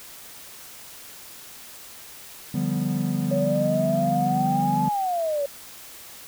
triangle chord, G dominant seventh, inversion second, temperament equal, 146.83 / 174.61 / 196 / 246.9 Hz, D3 / F3 / G3 / B3, 0 / 0 / 0 / 0 cents, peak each -26 dBFS, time 2.54-4.89 s, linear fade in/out 5 ms
sine exponential two-way sweep, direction up then down, 554.4 to 864 to 554.4 Hz, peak -22 dBFS, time 3.31-5.46 s, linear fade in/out 5 ms, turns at 4.86 s
effects white hiss -43 dBFS RMS until 6.27 s

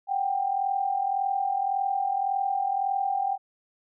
sine tone pair together, 748.2 / 790 Hz, F#5 / G5, +19 / +13 cents, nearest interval minor second, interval 94 cents, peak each -29 / -25 dBFS, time 0.07-3.38 s, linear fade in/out 50 ms, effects none

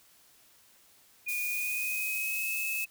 sine tone with pitch glide, 2449 to 2595 Hz, D#7 to E7, -28 to -28 cents, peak -31 dBFS, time 1.26-2.86 s, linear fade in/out 20 ms, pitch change +100 cents, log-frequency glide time 1.5-2.54 s
white high-pass noise, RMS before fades -37 dBFS, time 1.28-2.85 s, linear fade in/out 10 ms, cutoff 7300 Hz, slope 12 dB/octave
effects white hiss -61 dBFS RMS until 2.9 s

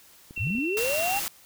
clicks, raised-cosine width 3 ms, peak -31 dBFS, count 6, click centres 0.309 / 0.377 / 0.471 / 0.504 / 0.552 / 0.584 s
sine tone with pitch glide, 2712 to 2742 Hz, E7 to F7, +49 to -32 cents, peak -29 dBFS, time 0.36-1.2 s, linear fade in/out 10 ms, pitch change +19 cents, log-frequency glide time 0.77-0.89 s
sine linear sweep, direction up, 74.8 to 830.6 Hz, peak -26 dBFS, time 0.39-1.2 s, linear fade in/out 20 ms
white noise, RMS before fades -31 dBFS, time 0.77-1.28 s, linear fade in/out 0 ms
effects white hiss -54 dBFS RMS until 1.45 s

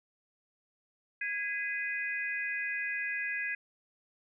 sine tone cluster, 1654 / 2020 / 2490 Hz, G#6 / B6 / D#7, -8 / +39 / +1 cents, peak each -35 / -37 / -37 dBFS, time 1.21-3.55 s, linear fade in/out 5 ms, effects none

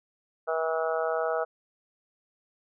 harmonic tone, 161.4 Hz, E3, 36 cents flat, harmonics 3 / 4 / 5 / 6 / 7 / 8 / 9, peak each -30 / -29 / -35 / -44 / -41 / -34 / -38 dBFS, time 0.47-1.45 s, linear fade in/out 20 ms, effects none

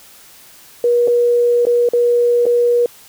sine tone with dropouts, 480 Hz, B4, 49 cents flat, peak -10 dBFS, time 0.84-2.86 s, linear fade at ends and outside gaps 2 ms, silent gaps 1.075-1.08 / 1.653-1.668 / 1.889-1.934 / 2.456-2.464 s, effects white hiss -43 dBFS RMS until 3.08 s

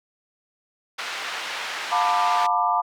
pink band-pass noise, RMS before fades -31 dBFS, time 0.98-2.47 s, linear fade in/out 10 ms, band 1100 to 3800 Hz, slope 12 dB/octave
sine chord, B half-diminished seventh, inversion second, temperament just, 711.2 / 889 / 987.8 / 1185.3 Hz, F5 / A5 / B5 / D6, +31 / +18 / 0 / +16 cents, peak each -24 dBFS, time 1.91-2.82 s, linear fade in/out 20 ms
effects none

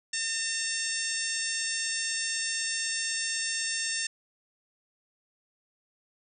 harmonic tone, 904 Hz, A5, 47 cents sharp, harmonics 2 / 3 / 4 / 5 / 6 / 7 / 8 / 9, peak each -35 / -38 / -40 / -41 / -35 / -38 / -38 / -36 dBFS, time 0.13-4.07 s, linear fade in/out 5 ms, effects none

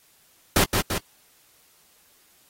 pink noise with echo, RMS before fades -19 dBFS, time 0.56-0.64 s, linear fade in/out 2 ms, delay 170 ms, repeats 2, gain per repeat -4 dB, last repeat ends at 0.98 s, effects white hiss -59 dBFS RMS until 2.49 s + AAC 48 kbps

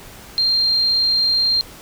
sine tone, 4186 Hz, C8, in tune, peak -14 dBFS, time 0.38-1.61 s, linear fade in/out 0 ms, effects pink hiss -40 dBFS RMS until 1.81 s

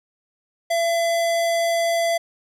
square tone, 674 Hz, E5, 38 cents sharp, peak -19 dBFS, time 0.7-2.18 s, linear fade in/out 10 ms, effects low-pass 12000 Hz 12 dB/octave

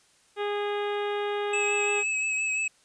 harmonic tone, 411.1 Hz, G#4, 18 cents flat, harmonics 1 / 2 / 3 / 4 / 5 / 6 / 7 / 8 / 9, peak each -28 / -34 / -38 / -40 / -42 / -44 / -45 / -46 / -47 dBFS, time 0.36-2.04 s, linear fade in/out 50 ms
square tone with vibrato, 2580 Hz, E7, 38 cents flat, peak -26 dBFS, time 1.53-2.68 s, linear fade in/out 5 ms, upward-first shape triangle, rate 5.8 Hz, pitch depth 30 cents each way
effects white hiss -62 dBFS RMS until 2.84 s + resampled to 22050 Hz

